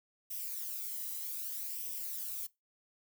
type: noise with flanger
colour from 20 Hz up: violet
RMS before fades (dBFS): -40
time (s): 0.3-2.47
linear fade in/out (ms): 10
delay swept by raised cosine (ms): 0.35 to 1.02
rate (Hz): 0.64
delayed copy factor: +0.55
effects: noise-tail reverb RT60 0.2 s tail -21 dB re dry